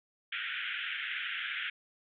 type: band-pass noise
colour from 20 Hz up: pink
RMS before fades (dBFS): -37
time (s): 0.32-1.7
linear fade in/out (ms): 5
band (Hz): 1400 to 3400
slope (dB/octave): 96
effects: none